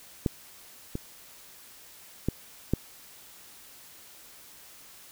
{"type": "clicks", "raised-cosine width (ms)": 3, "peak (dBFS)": [-11, -18, -12, -10], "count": 4, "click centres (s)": [0.262, 0.954, 2.286, 2.736], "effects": ["white hiss -51 dBFS RMS until 5.11 s"]}